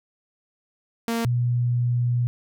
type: tone pair in turn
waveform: sawtooth / sine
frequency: 230.6 / 121.45 Hz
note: A#3 / B2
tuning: -19 / -29 cents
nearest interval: major seventh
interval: 1110 cents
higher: first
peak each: -19 dBFS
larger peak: neither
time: 1.08-1.25 / 1.25-2.27 s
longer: second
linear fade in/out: 0 ms
effects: none